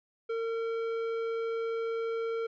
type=tone with tanh clipping; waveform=sine; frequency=455.8 Hz; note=A#4; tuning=39 cents flat; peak=-32 dBFS; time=0.29-2.47 s; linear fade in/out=10 ms; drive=12 dB; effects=none